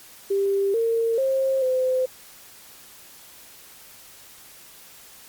sine tone with pitch steps, 395.1 / 457.6 / 533 / 514 Hz, G4 / A#4 / C5 / C5, +14 / -32 / +32 / -31 cents, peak -19 dBFS, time 0.3-2.06 s, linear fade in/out 10 ms, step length 440 ms, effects white hiss -47 dBFS RMS until 5.28 s + Opus 48 kbps

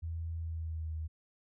sine tone with pitch glide, 82.41 to 79.14 Hz, E2 to D#2, 0 to +30 cents, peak -35 dBFS, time 0.02-1.08 s, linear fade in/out 20 ms, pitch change -70 cents, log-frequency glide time 0.38-0.95 s, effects none

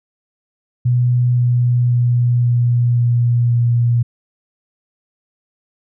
sine tone with pitch steps, 123 / 122.22 / 121.45 / 120.68 / 119.91 / 119.15 Hz, B2 / B2 / B2 / B2 / A#2 / A#2, -7 / -18 / -29 / -40 / +49 / +38 cents, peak -11 dBFS, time 0.85-4.03 s, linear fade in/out 10 ms, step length 530 ms, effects none

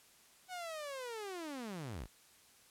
sawtooth linear sweep, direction down, 749 to 35.31 Hz, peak -38 dBFS, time 0.48-2.08 s, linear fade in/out 50 ms, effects white hiss -64 dBFS RMS until 2.7 s + low-pass 12000 Hz 12 dB/octave

